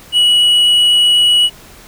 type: tone with tanh clipping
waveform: triangle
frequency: 2927 Hz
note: F#7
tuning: 19 cents flat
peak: -8 dBFS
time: 0.12-1.5 s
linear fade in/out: 50 ms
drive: 8 dB
effects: pink hiss -39 dBFS RMS until 1.87 s